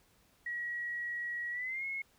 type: tone with pitch glide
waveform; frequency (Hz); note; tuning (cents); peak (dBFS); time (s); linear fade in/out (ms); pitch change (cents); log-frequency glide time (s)
sine; 1913 to 2172; A#6 to C#7; +44 to -36; -35; 0.46-2.02; 5; +220; 1.51-1.85
effects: pink hiss -68 dBFS RMS until 2.18 s